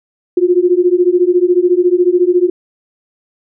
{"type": "beating tone pair", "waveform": "sine", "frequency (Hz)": [350.2, 364.2], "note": ["F4", "F#4"], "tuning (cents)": [5, -27], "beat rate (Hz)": 14, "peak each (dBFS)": -11, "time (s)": [0.37, 2.5], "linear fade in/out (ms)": 5, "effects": []}